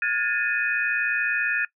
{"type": "tone cluster", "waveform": "sine", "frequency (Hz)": [1432, 1662, 1782, 2493], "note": ["F6", "G#6", "A6", "D#7"], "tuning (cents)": [43, 1, 22, 3], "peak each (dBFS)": -27, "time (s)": [0.02, 1.65], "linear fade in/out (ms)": 2, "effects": ["noise-tail reverb RT60 0.1 s tail -21 dB re dry"]}